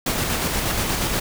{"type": "noise with tremolo", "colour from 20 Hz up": "pink", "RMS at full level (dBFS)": -22, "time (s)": [0.06, 1.2], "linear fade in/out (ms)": 5, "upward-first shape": "square", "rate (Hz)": 8.4, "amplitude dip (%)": 25, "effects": []}